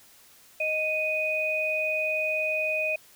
sine tone pair together, 623.1 / 2489 Hz, D#5 / D#7, +2 / 0 cents, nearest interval 2 octaves, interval 2398 cents, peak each -29 / -26 dBFS, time 0.6-2.96 s, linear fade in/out 5 ms, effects white hiss -55 dBFS RMS until 3.15 s

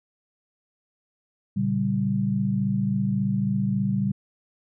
sine chord, G diminished, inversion first, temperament just, 117.6 / 141.12 / 196 Hz, Bb2 / Db3 / G3, +16 / +31 / 0 cents, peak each -28 / -28 / -23 dBFS, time 1.56-4.12 s, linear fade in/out 10 ms, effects none

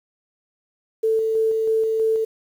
sine tone with tremolo, 443.4 Hz, A4, 13 cents sharp, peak -16 dBFS, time 1.03-2.25 s, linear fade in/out 10 ms, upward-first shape square, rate 3.1 Hz, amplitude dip 25%, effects 8-bit

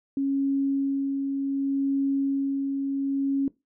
sine tone with tremolo, 275 Hz, C#4, 14 cents flat, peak -21 dBFS, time 0.17-3.48 s, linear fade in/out 2 ms, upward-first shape sine, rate 0.67 Hz, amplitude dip 35%, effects noise-tail reverb RT60 0.2 s tail -19 dB re dry

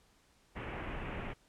pink low-pass noise, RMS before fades -41 dBFS, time 0.55-1.34 s, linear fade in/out 20 ms, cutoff 2800 Hz, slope 48 dB/octave, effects pink hiss -68 dBFS RMS until 1.48 s + low-pass 10000 Hz 12 dB/octave

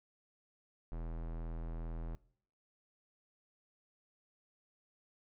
square tone with low-pass filter, 41.2 Hz, E1, in tune, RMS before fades -41 dBFS, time 0.92-2.15 s, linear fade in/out 0 ms, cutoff 1100 Hz, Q 0.68, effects noise-tail reverb RT60 0.6 s tail -22 dB re dry

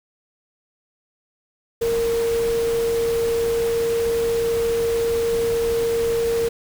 sine tone in noise, 462.9 Hz, A#4, 12 cents flat, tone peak -18 dBFS, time 1.81-6.49 s, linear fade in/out 10 ms, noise pink, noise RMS -32 dBFS, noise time 1.81-6.49 s, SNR +11 dB, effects none

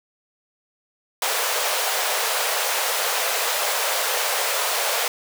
pink high-pass noise, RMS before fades -23 dBFS, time 1.22-5.08 s, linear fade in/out 2 ms, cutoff 470 Hz, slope 48 dB/octave, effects none

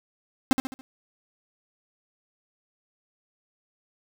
45% pulse tone with echo, 263.2 Hz, C4, 10 cents sharp, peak -15 dBFS, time 0.51-0.53 s, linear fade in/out 0 ms, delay 70 ms, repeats 4, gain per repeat -7 dB, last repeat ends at 0.81 s, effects none

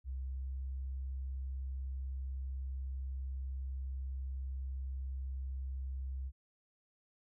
sine tone with pitch glide, 65.41 to 66.02 Hz, C2 to C2, 0 to +16 cents, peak -37 dBFS, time 0.04-6.32 s, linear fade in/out 50 ms, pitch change +16 cents, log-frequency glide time 0.17-0.53 s, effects none

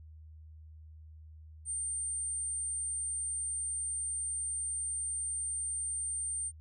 sine tone, 8870 Hz, C#9, in tune, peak -33 dBFS, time 1.65-6.52 s, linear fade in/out 50 ms, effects added 78 Hz sine -49 dBFS peak until 6.6 s

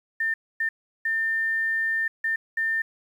sine tone bursts at uneven times, 1800 Hz, A6, 39 cents sharp, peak -22 dBFS, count 5, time 0.2-0.34 / 0.6-0.69 / 1.05-2.08 / 2.24-2.36 / 2.57-2.82 s, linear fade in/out 5 ms, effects 9-bit

